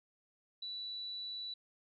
sine tone, 3951 Hz, B7, in tune, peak -40 dBFS, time 0.62-1.54 s, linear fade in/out 5 ms, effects none

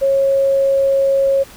sine tone, 546 Hz, C#5, 26 cents flat, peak -11 dBFS, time 0.01-1.44 s, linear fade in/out 20 ms, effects pink hiss -40 dBFS RMS until 1.56 s

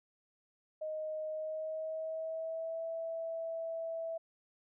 sine tone with pitch glide, 622.3 to 657 Hz, D#5 to E5, 0 to -6 cents, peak -36 dBFS, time 0.81-4.18 s, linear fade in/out 10 ms, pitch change +94 cents, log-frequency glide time 1.3-2.84 s, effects none

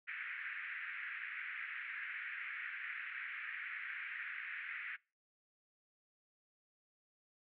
white band-pass noise, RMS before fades -45 dBFS, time 0.07-4.97 s, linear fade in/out 20 ms, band 1500 to 2300 Hz, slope 48 dB/octave, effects noise-tail reverb RT60 0.3 s tail -23 dB re dry

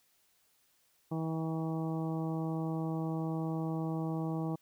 harmonic tone with a mistuned harmonic, 161.1 Hz, E3, 39 cents flat, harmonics 1 / 2 / 3 / 4 / 5 / 6 / 7, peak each -34 / -37 / -44 / -46 / -45 / -51 / -50 dBFS, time 1.11-4.56 s, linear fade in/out 10 ms, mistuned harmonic 6, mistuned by -20 cents, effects white hiss -71 dBFS RMS until 4.61 s

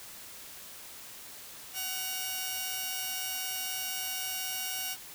5% pulse tone pair together, 749 / 2828 Hz, F#5 / F7, +21 / +21 cents, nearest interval octave + major seventh, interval 2300 cents, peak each -26 dBFS, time 1.73-4.97 s, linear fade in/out 50 ms, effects white hiss -47 dBFS RMS until 5.14 s

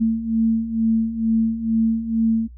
sine beating tone pair, 223.2 / 225.4 Hz, A3 / A3, +25 / +42 cents, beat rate 2.2 Hz, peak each -23 / -18 dBFS, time 0-2.48 s, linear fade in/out 20 ms, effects noise-tail reverb RT60 0.1 s tail -24 dB re dry + added 60 Hz sine -38 dBFS peak until 2.57 s

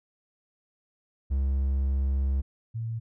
triangle / sine tone pair in turn, 67.6 / 113.69 Hz, C#2 / A#2, -43 / -43 cents, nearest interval major sixth, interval 900 cents, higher second, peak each -21 / -29 dBFS, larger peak first, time 1.3-2.42 / 2.74-3 s, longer first, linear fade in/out 20 ms, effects none

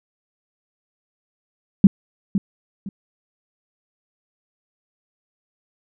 sine tone with echo, 196 Hz, G3, in tune, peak -3 dBFS, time 1.84-1.87 s, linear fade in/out 2 ms, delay 510 ms, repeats 2, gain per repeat -12 dB, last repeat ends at 2.89 s, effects none

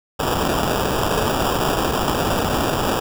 white noise with sample-and-hold, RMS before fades -20 dBFS, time 0.19-3 s, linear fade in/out 10 ms, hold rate 2100 Hz, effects none

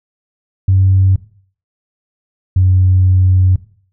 sine tone pair in turn, 95.2 / 92.7 Hz, F#2 / F#2, +50 / +4 cents, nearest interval unison, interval 46 cents, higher first, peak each -6 dBFS, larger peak neither, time 0.68-1.16 / 2.56-3.56 s, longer second, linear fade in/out 5 ms, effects noise-tail reverb RT60 0.5 s tail -18 dB re dry + tanh soft clip ceiling -2 dBFS

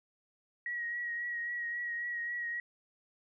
sine tone with vibrato, 1903 Hz, A#6, 35 cents sharp, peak -34 dBFS, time 0.66-2.6 s, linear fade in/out 2 ms, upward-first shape triangle, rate 3.7 Hz, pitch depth 30 cents each way, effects none

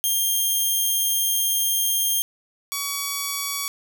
5% pulse tone pair in turn, 3198 / 1130.7 Hz, G7 / C#6, +34 / +34 cents, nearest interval octave + tritone, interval 1800 cents, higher first, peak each -11 / -13 dBFS, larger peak first, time 0.04-2.22 / 2.72-3.68 s, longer first, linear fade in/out 0 ms, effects none

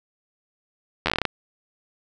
slowing click train, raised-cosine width 0.3 ms, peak -5 dBFS, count 10, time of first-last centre 1.06-1.253 s, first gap 11 ms, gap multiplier 1.16, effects none

